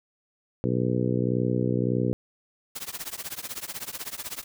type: harmonic tone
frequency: 61.74 Hz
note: B1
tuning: in tune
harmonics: 2 / 3 / 4 / 5 / 6 / 7 / 8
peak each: -27 / -29 / -30 / -31 / -32 / -32 / -33 dBFS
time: 0.64-2.13 s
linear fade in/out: 0 ms
type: noise with tremolo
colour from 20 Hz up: white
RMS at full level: -32 dBFS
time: 2.75-4.44 s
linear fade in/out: 10 ms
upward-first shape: triangle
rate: 16 Hz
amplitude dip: 100%
effects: none